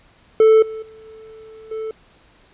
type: tone with level steps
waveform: triangle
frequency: 440 Hz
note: A4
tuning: in tune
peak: -6 / -25 / -38 / -36 / -22 dBFS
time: 0.4-1.91 s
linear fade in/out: 2 ms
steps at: 0.62 / 0.82 / 1.05 / 1.71 s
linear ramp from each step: 5 ms
effects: pink hiss -53 dBFS RMS until 2.53 s + resampled to 8000 Hz